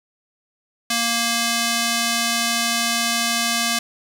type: tone with band-pass filter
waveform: square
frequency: 233.1 Hz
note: A#3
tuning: in tune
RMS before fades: -21 dBFS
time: 0.9-3.79 s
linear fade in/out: 5 ms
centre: 5700 Hz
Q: 0.59
effects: none